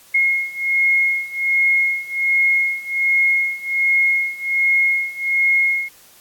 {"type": "beating tone pair", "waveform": "sine", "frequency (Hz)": [2155, 2156.3], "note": ["C#7", "C#7"], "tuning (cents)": [-49, -48], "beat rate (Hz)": 1.3, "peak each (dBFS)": [-19, -17], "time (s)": [0.14, 5.89], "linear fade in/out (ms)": 10, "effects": ["white hiss -48 dBFS RMS until 6.2 s", "AAC 64 kbps"]}